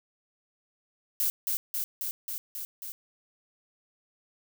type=noise with echo; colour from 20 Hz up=violet; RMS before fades=-27 dBFS; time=1.2-1.3 s; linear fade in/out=0 ms; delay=270 ms; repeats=6; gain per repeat=-2 dB; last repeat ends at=2.92 s; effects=none